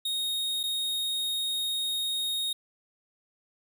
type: tone with dropouts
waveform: 45% pulse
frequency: 3729 Hz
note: A#7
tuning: in tune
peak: -28 dBFS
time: 0.05-2.53 s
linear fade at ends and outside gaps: 5 ms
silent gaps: 0.632-0.636 s
effects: none